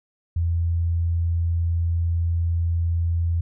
sine tone, 84.4 Hz, E2, 41 cents sharp, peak -19 dBFS, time 0.36-3.41 s, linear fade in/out 5 ms, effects none

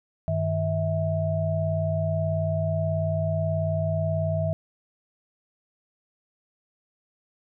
sine tone cluster, 97.1 / 155.5 / 649 Hz, G2 / D#3 / E5, -16 / -1 / -27 cents, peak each -27 dBFS, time 0.28-4.53 s, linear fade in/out 0 ms, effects none

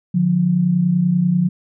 sine tone pair together, 148.91 / 179.2 Hz, D3 / F3, +24 / +45 cents, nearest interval minor third, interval 321 cents, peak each -20 / -14 dBFS, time 0.14-1.49 s, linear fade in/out 10 ms, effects none

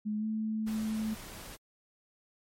sine tone with pitch glide, 212 to 218.1 Hz, G#3 to A3, +36 to -15 cents, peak -30 dBFS, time 0.05-1.15 s, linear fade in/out 20 ms, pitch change +49 cents, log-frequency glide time 0.18-0.25 s
pink noise, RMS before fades -46 dBFS, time 0.66-1.57 s, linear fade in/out 20 ms
effects MP3 64 kbps

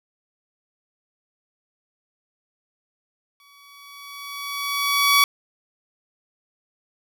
15% pulse tone with exponential growth, 1134 Hz, C#6, 39 cents sharp, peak -6 dBFS, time 3.4-5.24 s, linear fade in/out 1 ms, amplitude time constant 400 ms, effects none

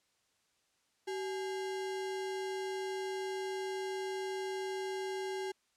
sine tone with sample-and-hold, 381.4 Hz, G4, 47 cents flat, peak -35 dBFS, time 1.07-5.52 s, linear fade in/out 10 ms, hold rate 1225 Hz, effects white hiss -75 dBFS RMS until 5.76 s + low-pass 8000 Hz 12 dB/octave

